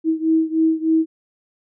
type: beating tone pair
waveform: sine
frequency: 320 / 323.3 Hz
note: D#4 / E4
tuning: +49 / -34 cents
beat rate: 3.3 Hz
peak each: -17 / -19 dBFS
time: 0.04-1.06 s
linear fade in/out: 50 ms
effects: none